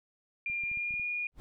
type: tone with pitch glide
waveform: sine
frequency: 2397 to 2436 Hz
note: D7 to D#7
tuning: +35 to -37 cents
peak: -31 dBFS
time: 0.46-1.27 s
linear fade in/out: 2 ms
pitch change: +28 cents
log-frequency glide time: 0.66-1.04 s
type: clicks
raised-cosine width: 5 ms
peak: -40 dBFS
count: 7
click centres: 0.499 / 0.637 / 0.715 / 0.773 / 0.908 / 0.94 / 0.997 s
type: noise with exponential growth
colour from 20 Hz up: brown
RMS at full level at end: -40 dBFS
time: 1.32-1.4 s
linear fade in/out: 0 ms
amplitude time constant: 16 ms
effects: none